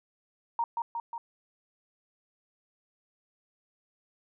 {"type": "tone with echo", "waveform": "sine", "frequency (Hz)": 932.3, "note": "A#5", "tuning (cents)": 0, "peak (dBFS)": -25, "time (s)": [0.59, 0.64], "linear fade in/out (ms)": 2, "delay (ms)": 180, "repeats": 3, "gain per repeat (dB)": -3, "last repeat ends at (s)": 1.18, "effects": []}